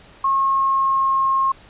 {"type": "tone with pitch glide", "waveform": "sine", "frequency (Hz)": [1084, 1074.6], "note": ["C#6", "C6"], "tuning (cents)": [-39, 46], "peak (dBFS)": -15, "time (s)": [0.24, 1.52], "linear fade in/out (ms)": 5, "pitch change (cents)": -15, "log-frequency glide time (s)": [0.35, 1.26], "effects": ["pink hiss -47 dBFS RMS until 1.69 s", "resampled to 8000 Hz"]}